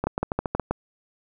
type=two click trains; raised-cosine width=1 ms; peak=-9 / -11 dBFS; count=5 / 5; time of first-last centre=0.07-0.71 / 0.04-0.597 s; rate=6.25 / 7.18 Hz; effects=none